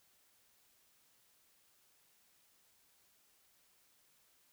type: silence
effects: white hiss -71 dBFS RMS until 4.52 s